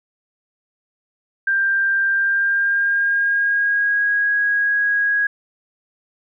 sine tone with pitch glide, 1585 to 1650.4 Hz, G6 to G#6, +19 to -11 cents, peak -15 dBFS, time 1.47-5.27 s, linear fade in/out 5 ms, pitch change +70 cents, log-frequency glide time 2.09-4.12 s, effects none

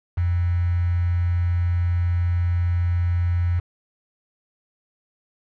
sine tone with quantisation, 87.31 Hz, F2, in tune, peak -18 dBFS, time 0.17-3.6 s, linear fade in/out 10 ms, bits 6, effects low-pass 2000 Hz 12 dB/octave

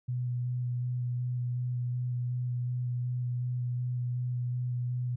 sine tone with vibrato, 123.47 Hz, B2, in tune, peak -29 dBFS, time 0.08-5.16 s, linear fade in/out 10 ms, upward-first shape square, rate 2.7 Hz, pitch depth 10 cents each way, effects none

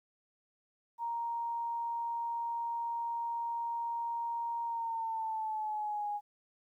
sine tone with pitch glide, 934 to 827.3 Hz, A#5 to G#5, +3 to -7 cents, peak -33 dBFS, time 0.98-6.21 s, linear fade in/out 50 ms, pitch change -210 cents, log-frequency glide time 4.65-6.08 s, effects 12-bit

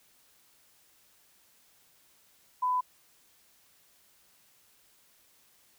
sine tone, 1001 Hz, B5, 23 cents sharp, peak -25 dBFS, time 2.62-2.81 s, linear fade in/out 10 ms, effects white hiss -64 dBFS RMS until 5.78 s

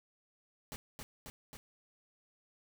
pink noise with echo, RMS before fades -44 dBFS, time 0.72-0.76 s, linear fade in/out 0 ms, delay 270 ms, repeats 3, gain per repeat -2 dB, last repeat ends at 1.57 s, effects none

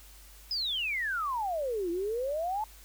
sine exponential two-way sweep, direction down then up, 5150 to 332.7 to 887 Hz, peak -29 dBFS, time 0.51-2.64 s, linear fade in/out 2 ms, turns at 1.9 s, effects added 50 Hz sine -52 dBFS peak until 2.84 s + white hiss -55 dBFS RMS until 2.84 s

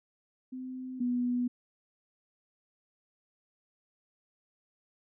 sine tone pair in turn, 256.8 / 245.6 Hz, C4 / B3, -32 / -9 cents, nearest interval minor second, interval 77 cents, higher first, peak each -37 / -27 dBFS, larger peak second, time 0.52-1 / 1-1.48 s, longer neither, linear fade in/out 10 ms, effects none

